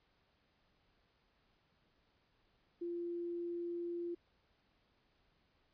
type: tone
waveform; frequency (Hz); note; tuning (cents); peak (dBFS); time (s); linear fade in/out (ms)
sine; 345.1; F4; -21; -38; 2.81-4.15; 10
effects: pink hiss -75 dBFS RMS until 5.73 s + resampled to 11025 Hz